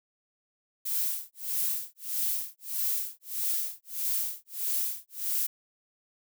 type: noise with tremolo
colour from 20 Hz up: violet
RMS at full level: -28 dBFS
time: 0.85-5.47 s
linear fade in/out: 10 ms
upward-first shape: sine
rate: 1.6 Hz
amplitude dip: 100%
effects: none